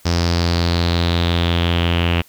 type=tone with low-pass filter sweep; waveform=sawtooth; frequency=85.6 Hz; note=F2; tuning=34 cents flat; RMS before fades=-17 dBFS; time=0.05-2.22 s; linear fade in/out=10 ms; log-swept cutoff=5300 to 2800 Hz; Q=5.1; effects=white hiss -50 dBFS RMS until 2.28 s